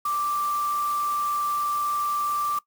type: tone in noise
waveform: sine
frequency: 1174.7 Hz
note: D6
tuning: in tune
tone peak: -23 dBFS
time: 0.05-2.59 s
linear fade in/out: 5 ms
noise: white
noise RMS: -40 dBFS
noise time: 0.05-2.59 s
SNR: +14 dB
effects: noise-tail reverb RT60 0.1 s tail -19 dB re dry